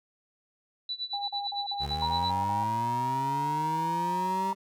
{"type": "tone with tremolo", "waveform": "sine", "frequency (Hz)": 3964, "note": "B7", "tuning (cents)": 6, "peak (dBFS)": -29, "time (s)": [0.89, 2.31], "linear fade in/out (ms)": 2, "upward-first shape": "sine", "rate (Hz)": 8.9, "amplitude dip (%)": 90}
{"type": "tone bursts", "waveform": "sine", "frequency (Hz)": 808, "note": "G#5", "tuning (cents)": -48, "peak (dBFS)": -32, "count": 8, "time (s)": [1.13, 2.638], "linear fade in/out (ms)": 5, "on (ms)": 150, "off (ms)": 44}
{"type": "linear sweep", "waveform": "25% pulse", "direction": "up", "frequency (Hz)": [67.7, 197.3], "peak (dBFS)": -30, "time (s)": [1.79, 4.55], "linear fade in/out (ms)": 50}
{"type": "tone with pitch glide", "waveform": "sine", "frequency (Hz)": [949, 942.4], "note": ["A#5", "A#5"], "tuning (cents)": [31, 19], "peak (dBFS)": -27, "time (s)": [2.02, 4.53], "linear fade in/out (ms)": 2, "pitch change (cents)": -12, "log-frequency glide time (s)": [2.64, 4.27]}
{"effects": []}